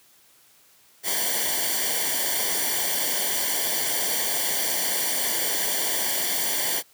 white noise with comb filter, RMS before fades -25 dBFS, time 1.03-6.83 s, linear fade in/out 50 ms, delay 0.77 ms, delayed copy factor -0.85, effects white hiss -57 dBFS RMS until 6.93 s + high-pass 80 Hz 12 dB/octave

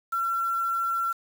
sine tone with quantisation, 1357 Hz, E6, 50 cents sharp, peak -24 dBFS, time 0.12-1.13 s, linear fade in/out 10 ms, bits 7, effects none

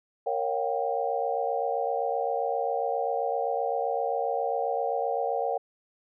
sine chord, G half-diminished seventh, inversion first, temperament equal with one note detuned, 466.2 / 554.4 / 716.4 / 784 Hz, Bb4 / Db5 / F5 / G5, 0 / 0 / +44 / 0 cents, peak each -31 dBFS, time 0.26-5.58 s, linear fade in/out 10 ms, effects none

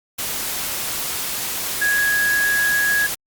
sine tone in noise, 1661.2 Hz, G#6, in tune, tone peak -16 dBFS, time 1.81-3.07 s, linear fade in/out 10 ms, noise white, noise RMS -25 dBFS, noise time 0.18-3.15 s, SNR +6 dB, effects Opus 48 kbps

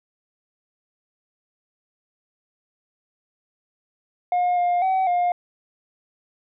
sine tone with pitch steps, 715 / 707 / 758 / 709 Hz, F5 / F5 / F#5 / F5, +41 / +21 / +42 / +26 cents, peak -15 dBFS, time 4.32-5.32 s, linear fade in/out 2 ms, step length 250 ms, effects tanh soft clip ceiling -17 dBFS

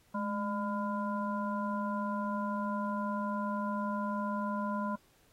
harmonic tone with a mistuned harmonic, 201.4 Hz, G3, 47 cents sharp, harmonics 1 / 3 / 5 / 7, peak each -34 / -40 / -36 / -44 dBFS, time 0.14-4.96 s, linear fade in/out 10 ms, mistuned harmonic 1, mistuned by +73 cents, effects pink hiss -67 dBFS RMS until 5.32 s + AAC 48 kbps

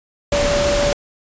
sine tone in noise, 577 Hz, D5, 31 cents flat, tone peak -16 dBFS, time 0.32-0.93 s, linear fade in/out 2 ms, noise pink, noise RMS -20 dBFS, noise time 0.32-0.93 s, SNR +1 dB, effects resampled to 16000 Hz

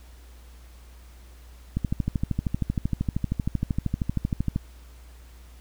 click train, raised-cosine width 5 ms, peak -12 dBFS, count 37, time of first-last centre 1.77-4.561 s, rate 12.9 Hz, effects added 60 Hz sine -45 dBFS peak until 5.6 s + pink hiss -56 dBFS RMS until 5.6 s

